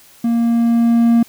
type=tone with level ramp; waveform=triangle; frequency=233.1 Hz; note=A#3; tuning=in tune; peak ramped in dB=-11 to -6 dBFS; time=0.24-1.23 s; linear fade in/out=5 ms; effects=white hiss -46 dBFS RMS until 1.28 s